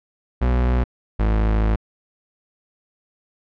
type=tone pair in turn; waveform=40% pulse; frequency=61.74 / 53.76 Hz; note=B1 / A1; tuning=0 / -39 cents; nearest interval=major second; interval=239 cents; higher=first; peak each=-15 dBFS; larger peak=neither; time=0.41-0.84 / 1.19-1.76 s; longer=second; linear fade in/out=10 ms; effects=low-pass 2000 Hz 12 dB/octave